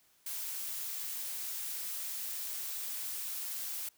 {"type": "noise", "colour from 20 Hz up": "blue", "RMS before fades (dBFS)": -39, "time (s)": [0.26, 3.89], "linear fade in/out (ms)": 5, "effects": ["white hiss -68 dBFS RMS until 3.97 s"]}